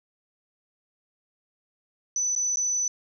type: tone with dropouts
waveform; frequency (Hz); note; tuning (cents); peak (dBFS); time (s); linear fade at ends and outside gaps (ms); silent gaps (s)
sine; 5990; F#8; +20; -23; 2.16-2.88; 2; 2.352-2.361 / 2.56-2.57
effects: none